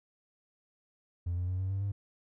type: tone with pitch steps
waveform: triangle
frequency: 87.31 / 89.71 / 92.18 / 94.72 / 97.33 / 100 Hz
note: F2 / F2 / F#2 / F#2 / G2 / G2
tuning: 0 / +47 / -6 / +41 / -12 / +35 cents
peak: -27 dBFS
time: 1.26-1.92 s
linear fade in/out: 10 ms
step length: 110 ms
effects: tanh soft clip ceiling -26 dBFS